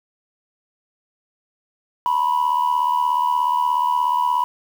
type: tone with amplitude modulation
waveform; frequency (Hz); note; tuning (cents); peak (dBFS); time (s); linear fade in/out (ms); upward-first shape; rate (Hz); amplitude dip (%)
sine; 980; B5; -14; -11; 2.06-4.44; 0; sine; 76.8; 80
effects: tanh soft clip ceiling -12 dBFS + 7-bit